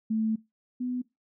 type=tone pair in turn; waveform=sine; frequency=220 / 249.4 Hz; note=A3 / B3; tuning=0 / +17 cents; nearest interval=major second; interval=217 cents; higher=second; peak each=-24 / -28 dBFS; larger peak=first; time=0.1-0.36 / 0.8-1.02 s; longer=first; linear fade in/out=10 ms; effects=noise-tail reverb RT60 0.2 s tail -20 dB re dry